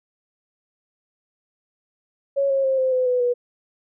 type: tone with pitch steps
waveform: sine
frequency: 554.4 / 542.7 / 531.2 / 520 / 509 / 498.2 / 487.7 Hz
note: C#5 / C#5 / C5 / C5 / C5 / B4 / B4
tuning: 0 / -37 / +26 / -11 / -48 / +15 / -22 cents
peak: -17 dBFS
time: 2.36-3.34 s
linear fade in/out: 20 ms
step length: 140 ms
effects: none